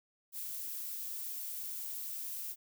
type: noise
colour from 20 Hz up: violet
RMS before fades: -41 dBFS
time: 0.32-2.56 s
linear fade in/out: 50 ms
effects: none